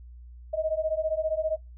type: beating tone pair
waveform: sine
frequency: 622.3 / 637.3 Hz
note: D#5 / D#5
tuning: 0 / +41 cents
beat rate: 15 Hz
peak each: -28 dBFS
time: 0.53-1.57 s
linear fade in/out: 10 ms
effects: noise-tail reverb RT60 0.2 s tail -23 dB re dry + added 60 Hz sine -43 dBFS peak until 1.77 s